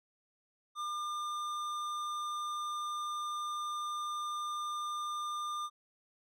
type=tone with tanh clipping; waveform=sine; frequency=1202 Hz; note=D6; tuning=40 cents sharp; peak=-37 dBFS; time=0.75-5.7 s; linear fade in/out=50 ms; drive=14 dB; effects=none